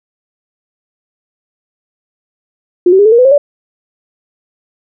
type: tone with pitch steps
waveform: sine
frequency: 355.4 / 380.9 / 408.2 / 437.5 / 469 / 502.6 / 538.7 / 577.3 Hz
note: F4 / G4 / G#4 / A4 / A#4 / B4 / C#5 / D5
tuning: +30 / -50 / -30 / -10 / +11 / +30 / -50 / -30 cents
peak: -3 dBFS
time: 2.86-3.38 s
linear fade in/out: 5 ms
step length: 65 ms
effects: none